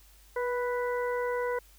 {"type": "harmonic tone with a mistuned harmonic", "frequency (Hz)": 493.9, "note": "B4", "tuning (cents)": 0, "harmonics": [1, 2, 3, 4], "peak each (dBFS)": [-29, -35, -39, -41], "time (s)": [0.36, 1.59], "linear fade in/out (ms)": 5, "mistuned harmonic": 1, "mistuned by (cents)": -22, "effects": ["added 50 Hz sine -56 dBFS peak until 1.78 s", "white hiss -60 dBFS RMS until 1.78 s"]}